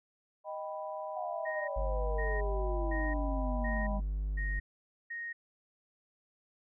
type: chord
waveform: sine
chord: Eb augmented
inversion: none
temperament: equal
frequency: 622.3 / 784 / 987.8 Hz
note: Eb5 / G5 / B5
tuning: 0 / 0 / 0 cents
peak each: -39 / -43 / -43 dBFS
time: 0.44-4.01 s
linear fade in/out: 50 ms
type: exponential sweep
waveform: sine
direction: down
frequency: 740 to 198.9 Hz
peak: -37 dBFS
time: 1.16-4 s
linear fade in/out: 5 ms
type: tone bursts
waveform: sine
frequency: 1864.7 Hz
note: A#6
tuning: in tune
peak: -37 dBFS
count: 6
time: 1.45-5.33 s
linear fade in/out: 10 ms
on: 230 ms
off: 500 ms
type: tone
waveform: triangle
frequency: 50.1 Hz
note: G1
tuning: 38 cents sharp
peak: -29 dBFS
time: 1.76-4.6 s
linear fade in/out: 10 ms
effects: none